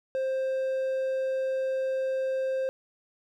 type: tone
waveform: triangle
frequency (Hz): 527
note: C5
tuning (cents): +12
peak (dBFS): -24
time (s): 0.15-2.69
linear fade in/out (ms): 0
effects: none